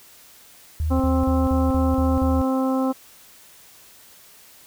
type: tone bursts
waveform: sine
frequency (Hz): 77.78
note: D#2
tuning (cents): 0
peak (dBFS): -20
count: 7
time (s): 0.8-2.416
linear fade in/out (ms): 0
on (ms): 200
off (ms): 36
type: harmonic tone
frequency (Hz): 262.8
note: C4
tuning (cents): +8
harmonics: 1 / 2 / 3 / 4 / 5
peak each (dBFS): -20 / -26 / -30 / -32 / -34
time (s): 0.9-2.93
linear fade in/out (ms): 20
effects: white hiss -49 dBFS RMS until 4.66 s

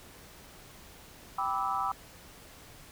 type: chord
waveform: sine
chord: E minor seventh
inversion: first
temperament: equal with one note detuned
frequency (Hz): 784 / 987.8 / 1174.7 / 1304.1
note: G5 / B5 / D6 / E6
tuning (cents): 0 / 0 / 0 / -19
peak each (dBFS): -34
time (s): 1.38-1.92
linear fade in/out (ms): 5
effects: pink hiss -52 dBFS RMS until 2.91 s

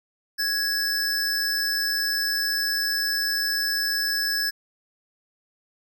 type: tone pair together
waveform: square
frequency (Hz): 1661.2 / 5274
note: G#6 / E8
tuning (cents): 0 / 0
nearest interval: octave + minor sixth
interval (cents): 2000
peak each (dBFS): -26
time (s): 0.38-4.51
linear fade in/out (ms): 20
effects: none

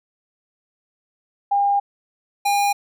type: tone pair in turn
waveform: sine / square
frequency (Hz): 805 / 810.1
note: G5 / G#5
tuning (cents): +46 / -43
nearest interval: unison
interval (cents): 11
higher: second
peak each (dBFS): -15 / -17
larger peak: first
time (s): 1.51-1.8 / 2.45-2.73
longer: first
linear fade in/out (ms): 10
effects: none

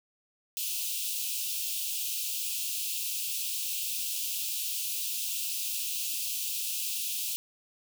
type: high-pass noise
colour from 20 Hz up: white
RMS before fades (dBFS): -33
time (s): 0.57-7.36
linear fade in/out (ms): 0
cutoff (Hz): 2500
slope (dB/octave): 96
effects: none

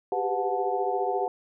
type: tone cluster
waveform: sine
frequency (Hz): 385.9 / 400.3 / 499.6 / 730 / 875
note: G4 / G4 / B4 / F#5 / A5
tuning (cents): -27 / +36 / +20 / -24 / -10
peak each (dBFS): -32 / -31 / -32 / -28 / -33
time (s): 0.12-1.28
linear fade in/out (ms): 2
effects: none

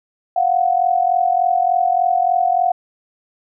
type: tone pair together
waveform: sine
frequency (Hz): 700 / 743.4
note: F5 / F#5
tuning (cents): +4 / +8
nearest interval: minor second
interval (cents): 104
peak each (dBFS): -16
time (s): 0.36-2.72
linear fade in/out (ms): 5
effects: none

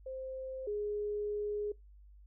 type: tone pair in turn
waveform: sine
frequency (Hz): 523.3 / 416.1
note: C5 / G#4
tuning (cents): 0 / +3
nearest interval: major third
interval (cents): 397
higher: first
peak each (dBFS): -39 / -33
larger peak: second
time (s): 0.06-0.67 / 0.67-1.72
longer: second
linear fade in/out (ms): 5
effects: noise-tail reverb RT60 0.2 s tail -24 dB re dry + added 50 Hz sine -54 dBFS peak until 2.26 s

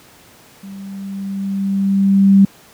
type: tone with level ramp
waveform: sine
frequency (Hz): 196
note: G3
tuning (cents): 0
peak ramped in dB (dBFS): -30 to -4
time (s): 0.63-2.45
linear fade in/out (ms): 5
effects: pink hiss -45 dBFS RMS until 2.73 s + high-pass 100 Hz 12 dB/octave

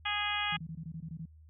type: harmonic tone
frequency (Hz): 413.6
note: G#4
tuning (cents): -7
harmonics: 2 / 3 / 4 / 5 / 6 / 7 / 8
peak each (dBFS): -38 / -38 / -38 / -38 / -38 / -38 / -38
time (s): 0.05-0.57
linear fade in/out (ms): 10
type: tone bursts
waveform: sine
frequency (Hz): 161.6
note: E3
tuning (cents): -34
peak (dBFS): -38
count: 9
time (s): 0.52-1.256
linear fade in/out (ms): 5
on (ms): 64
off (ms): 20
effects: added 78 Hz sine -53 dBFS peak until 1.49 s

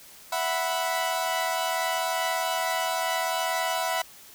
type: chord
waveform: sawtooth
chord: E suspended second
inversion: none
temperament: equal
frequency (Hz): 659.3 / 740 / 987.8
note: E5 / F#5 / B5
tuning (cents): 0 / 0 / 0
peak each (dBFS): -26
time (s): 0.32-4.02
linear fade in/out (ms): 5
effects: white hiss -49 dBFS RMS until 4.34 s

